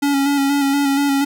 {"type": "tone with vibrato", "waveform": "square", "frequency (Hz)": 280, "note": "C#4", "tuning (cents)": 18, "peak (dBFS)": -15, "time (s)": [0.02, 1.25], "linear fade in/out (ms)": 10, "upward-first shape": "square", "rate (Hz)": 4.2, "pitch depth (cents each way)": 25, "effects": []}